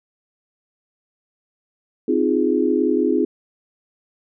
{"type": "chord", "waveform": "sine", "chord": "F minor seventh", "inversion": "second", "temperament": "equal with one note detuned", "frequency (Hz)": [259.5, 311.1, 349.2, 415.3], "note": ["C4", "Eb4", "F4", "Ab4"], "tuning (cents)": [-14, 0, 0, 0], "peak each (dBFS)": -21, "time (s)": [2.08, 3.25], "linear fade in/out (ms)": 5, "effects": []}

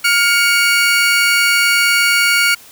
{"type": "tone pair together", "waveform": "30% pulse", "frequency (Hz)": [1411, 2240], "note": ["F6", "C#7"], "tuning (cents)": [17, 18], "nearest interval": "minor sixth", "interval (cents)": 801, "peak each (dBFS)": -11, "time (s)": [0.04, 2.55], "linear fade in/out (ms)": 10, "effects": ["white hiss -41 dBFS RMS until 2.71 s"]}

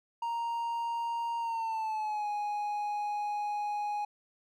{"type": "tone with pitch glide", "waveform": "triangle", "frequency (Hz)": [932.3, 830.6], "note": ["A#5", "G#5"], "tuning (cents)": [0, 0], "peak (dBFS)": -29, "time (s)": [0.22, 4.05], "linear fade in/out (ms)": 5, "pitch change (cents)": -200, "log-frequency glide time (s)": [1.39, 2.28], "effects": []}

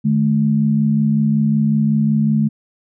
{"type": "tone pair together", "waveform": "sine", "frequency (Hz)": [150, 215.4], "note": ["D3", "A3"], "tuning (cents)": [37, -37], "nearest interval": "tritone", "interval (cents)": 626, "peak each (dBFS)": [-17, -14], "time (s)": [0.04, 2.49], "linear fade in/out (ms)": 20, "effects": []}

